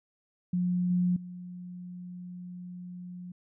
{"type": "tone with level steps", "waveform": "sine", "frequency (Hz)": 178.9, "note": "F3", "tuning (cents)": 42, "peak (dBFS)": [-25, -23, -39], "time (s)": [0.53, 3.32], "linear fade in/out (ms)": 5, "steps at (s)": [0.9, 1.16], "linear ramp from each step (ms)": 5, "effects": []}